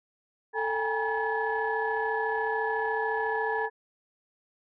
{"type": "tone cluster", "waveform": "sine", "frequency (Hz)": [442.2, 798, 832, 956, 1714], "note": ["A4", "G5", "G#5", "A#5", "A6"], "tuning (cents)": [9, 31, 3, 43, -46], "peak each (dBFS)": [-30, -36, -34, -32, -31], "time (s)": [0.53, 3.7], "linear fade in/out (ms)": 50, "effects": ["tanh soft clip ceiling -17 dBFS"]}